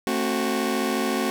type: chord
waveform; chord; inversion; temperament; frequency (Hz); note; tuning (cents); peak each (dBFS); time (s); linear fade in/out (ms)
sawtooth; F# diminished; first; just; 222 / 266.4 / 370; A3 / C4 / F#4; +16 / +31 / 0; -23; 0.07-1.3; 0
effects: none